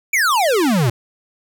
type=exponential sweep; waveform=square; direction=down; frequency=2400 to 110 Hz; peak=-14 dBFS; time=0.13-0.9 s; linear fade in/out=5 ms; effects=none